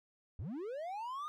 triangle linear sweep, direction up, 67.1 to 1244.5 Hz, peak -37 dBFS, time 0.39-1.28 s, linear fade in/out 0 ms, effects none

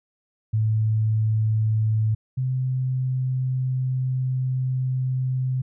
sine tone pair in turn, 109.4 / 129.13 Hz, A2 / C3, -9 / -22 cents, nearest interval minor third, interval 287 cents, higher second, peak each -18 / -21 dBFS, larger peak first, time 0.53-2.15 / 2.37-5.62 s, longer second, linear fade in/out 10 ms, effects none

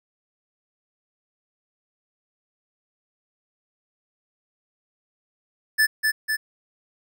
square tone with echo, 1746 Hz, A6, 14 cents flat, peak -16 dBFS, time 5.78-5.87 s, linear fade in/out 20 ms, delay 250 ms, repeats 2, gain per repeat -3 dB, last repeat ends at 6.37 s, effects none

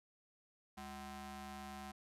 sawtooth ring-modulated tone, 277.2 Hz, C#4, in tune, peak -40 dBFS, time 0.77-1.92 s, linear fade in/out 10 ms, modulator 480 Hz, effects resampled to 32000 Hz

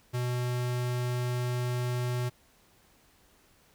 square tone, 123.47 Hz, B2, in tune, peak -29 dBFS, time 0.13-2.3 s, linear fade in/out 20 ms, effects pink hiss -63 dBFS RMS until 3.74 s

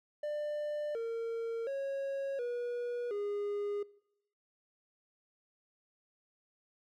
triangle tone with pitch steps, 595 / 458.9 / 549 / 483 / 409.7 Hz, D5 / A#4 / C#5 / B4 / G#4, +22 / -27 / -17 / -39 / -24 cents, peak -32 dBFS, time 0.23-3.83 s, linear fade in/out 5 ms, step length 720 ms, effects noise-tail reverb RT60 0.8 s tail -22 dB re dry

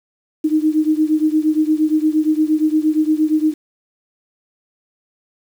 sine beating tone pair, 306.9 / 315.5 Hz, D#4 / D#4, -24 / +24 cents, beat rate 8.6 Hz, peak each -15 / -17 dBFS, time 0.44-3.54 s, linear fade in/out 10 ms, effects 7-bit

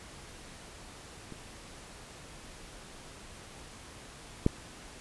clicks, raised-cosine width 3 ms, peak -29 / -10 dBFS, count 2, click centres 1.323 / 4.464 s, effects pink hiss -49 dBFS RMS until 5 s + resampled to 24000 Hz

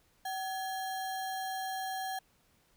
sine tone with sample-and-hold, 761 Hz, F#5, 48 cents sharp, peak -34 dBFS, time 0.25-2.19 s, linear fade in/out 5 ms, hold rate 2450 Hz, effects pink hiss -69 dBFS RMS until 2.76 s

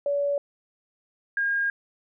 sine tone pair in turn, 570 / 1620.6 Hz, C#5 / G#6, +48 / -43 cents, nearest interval octave + tritone, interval 1809 cents, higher second, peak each -22 dBFS, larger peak neither, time 0.06-0.38 / 1.37-1.7 s, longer second, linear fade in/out 2 ms, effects none

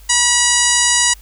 harmonic tone, 968 Hz, B5, 35 cents flat, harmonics 1 / 2 / 3 / 4 / 5 / 6 / 7 / 8 / 9 / 10, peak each -23 / -19 / -21 / -23 / -21 / -22 / -17 / -20 / -22 / -23 dBFS, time 0.09-1.14 s, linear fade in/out 10 ms, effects added 50 Hz sine -38 dBFS peak until 1.21 s + white hiss -48 dBFS RMS until 1.21 s

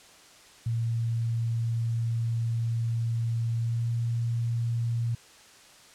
sine tone with pitch glide, 115.4 to 116.94 Hz, A#2 to A#2, -17 to +6 cents, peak -25 dBFS, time 0.66-5.15 s, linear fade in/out 5 ms, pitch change +23 cents, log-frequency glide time 3.56-3.88 s, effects white hiss -53 dBFS RMS until 5.94 s + low-pass 8000 Hz 12 dB/octave

